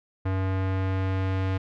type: tone with low-pass filter sweep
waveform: square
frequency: 94.9 Hz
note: F#2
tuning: 44 cents sharp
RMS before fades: -26 dBFS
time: 0.25-1.58 s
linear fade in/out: 10 ms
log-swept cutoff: 1800 to 2800 Hz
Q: 0.91
effects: none